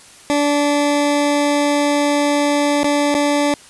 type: tone with dropouts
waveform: 20% pulse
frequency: 290.1 Hz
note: D4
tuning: 21 cents flat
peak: -9 dBFS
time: 0.3-3.54 s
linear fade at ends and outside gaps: 0 ms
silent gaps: 2.833-2.844 / 3.143-3.15 s
effects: white hiss -43 dBFS RMS until 3.69 s + resampled to 24000 Hz